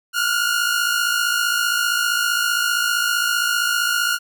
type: tone pair together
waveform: sawtooth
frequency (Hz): 1397.7 / 1453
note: F6 / F#6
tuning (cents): +1 / -32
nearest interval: minor second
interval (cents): 67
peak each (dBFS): -17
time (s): 0.13-4.19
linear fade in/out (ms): 50
effects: none